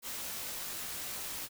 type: noise with comb filter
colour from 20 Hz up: white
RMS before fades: -40 dBFS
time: 0.02-1.49 s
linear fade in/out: 50 ms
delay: 19 ms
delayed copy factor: -0.5
effects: none